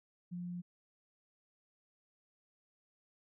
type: tone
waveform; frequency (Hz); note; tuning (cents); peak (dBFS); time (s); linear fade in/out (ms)
sine; 176.5; F3; +19; -39; 0.31-0.62; 20
effects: none